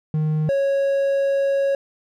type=tone pair in turn; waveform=triangle; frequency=154.5 / 551.9 Hz; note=D#3 / C#5; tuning=-12 / -8 cents; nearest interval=octave + minor seventh; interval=2204 cents; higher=second; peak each=-16 / -15 dBFS; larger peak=second; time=0.14-0.49 / 0.49-1.75 s; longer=second; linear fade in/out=2 ms; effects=none